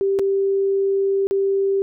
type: tone with dropouts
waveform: sine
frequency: 392 Hz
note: G4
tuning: in tune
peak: -16 dBFS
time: 0.01-1.82 s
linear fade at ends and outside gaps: 0 ms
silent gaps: 0.189-0.194 / 1.27-1.31 s
effects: none